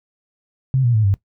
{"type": "tone with pitch steps", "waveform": "sine", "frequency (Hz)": [132.3, 119.93, 108.71, 98.54], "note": ["C3", "A#2", "A2", "G2"], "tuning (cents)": [20, 50, -20, 10], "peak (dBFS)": -13, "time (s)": [0.74, 1.14], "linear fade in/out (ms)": 0, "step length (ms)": 100, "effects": ["noise-tail reverb RT60 0.1 s tail -18 dB re dry"]}